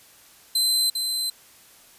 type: tone with echo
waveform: sawtooth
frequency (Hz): 4071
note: C8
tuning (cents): -48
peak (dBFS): -16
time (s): 0.55-0.9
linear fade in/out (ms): 5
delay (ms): 400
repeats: 1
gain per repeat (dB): -5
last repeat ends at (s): 1.3
effects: white hiss -52 dBFS RMS until 1.98 s + resampled to 32000 Hz